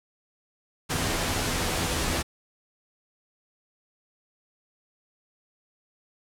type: noise with comb filter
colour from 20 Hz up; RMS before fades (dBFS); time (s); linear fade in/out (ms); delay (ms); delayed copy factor
pink; -27; 0.89-2.23; 20; 12; +0.5
effects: low-pass 11000 Hz 12 dB/octave